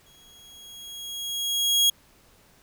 sawtooth tone with exponential growth, 3300 Hz, G#7, 12 cents flat, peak -13 dBFS, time 0.06-1.9 s, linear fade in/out 5 ms, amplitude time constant 400 ms, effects pink hiss -58 dBFS RMS until 2.62 s

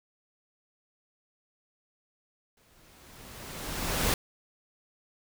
pink noise with exponential growth, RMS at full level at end -25 dBFS, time 2.57-4.14 s, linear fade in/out 2 ms, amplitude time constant 340 ms, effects none

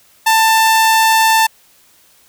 sawtooth tone, 889 Hz, A5, 18 cents sharp, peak -5 dBFS, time 0.26-1.47 s, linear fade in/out 10 ms, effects white hiss -50 dBFS RMS until 2.28 s

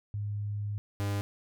sine / 45% pulse tone pair in turn, 103.3 / 101 Hz, G#2 / G#2, -9 / -48 cents, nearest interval unison, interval 39 cents, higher first, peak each -31 / -29 dBFS, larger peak second, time 0.14-0.78 / 1-1.21 s, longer first, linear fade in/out 0 ms, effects none

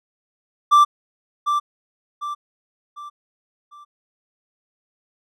triangle tone with echo, 1174.7 Hz, D6, in tune, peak -7 dBFS, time 0.71-0.85 s, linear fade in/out 20 ms, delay 750 ms, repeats 4, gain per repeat -8 dB, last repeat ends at 3.85 s, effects none

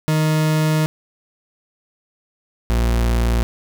40% pulse tone pair in turn, 155.56 / 58.27 Hz, D#3 / A#1, 0 / 0 cents, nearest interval octave + perfect fourth, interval 1700 cents, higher first, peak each -14 / -14 dBFS, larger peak neither, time 0.08-0.86 / 2.7-3.43 s, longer first, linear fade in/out 0 ms, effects none

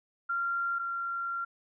sine tone pair in turn, 1383 / 1377.7 Hz, F6 / F6, -17 / -24 cents, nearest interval unison, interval 7 cents, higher first, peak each -28 / -31 dBFS, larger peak first, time 0.29-0.79 / 0.79-1.45 s, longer second, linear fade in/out 10 ms, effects none

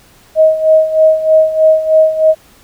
sine tone with tremolo, 631 Hz, D#5, 24 cents sharp, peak -3 dBFS, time 0.35-2.35 s, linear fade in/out 50 ms, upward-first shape sine, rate 3.2 Hz, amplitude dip 75%, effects pink hiss -45 dBFS RMS until 2.63 s

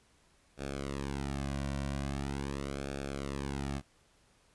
sawtooth tone with flanger, 69.3 Hz, C#2, in tune, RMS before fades -37 dBFS, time 0.57-3.82 s, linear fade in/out 50 ms, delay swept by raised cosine 0.99 to 2.39 ms, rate 0.42 Hz, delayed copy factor -1, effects pink hiss -67 dBFS RMS until 4.54 s + resampled to 24000 Hz

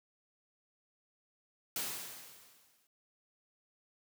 white noise with exponential decay, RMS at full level -35 dBFS, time 1.76-2.87 s, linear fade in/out 2 ms, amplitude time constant 240 ms, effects high-pass 100 Hz 12 dB/octave

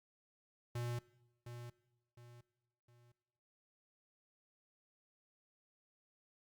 square tone with echo, 120 Hz, B2, 49 cents flat, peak -39 dBFS, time 0.75-0.99 s, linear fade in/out 5 ms, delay 710 ms, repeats 3, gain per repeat -9 dB, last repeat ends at 3.12 s, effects noise-tail reverb RT60 1.0 s tail -21 dB re dry + Opus 48 kbps

